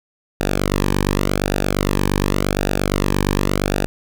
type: tone with flanger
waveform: sawtooth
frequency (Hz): 48.64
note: G1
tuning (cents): -13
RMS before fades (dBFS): -19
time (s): 0.4-3.86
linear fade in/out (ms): 0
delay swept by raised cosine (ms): 0.94 to 1.47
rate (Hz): 0.88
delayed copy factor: -0.85
effects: none